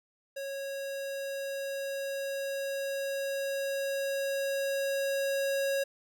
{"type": "tone with level ramp", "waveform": "square", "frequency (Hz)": 550, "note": "C#5", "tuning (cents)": -14, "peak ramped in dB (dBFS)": [-36, -28], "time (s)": [0.36, 5.84], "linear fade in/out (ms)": 10, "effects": []}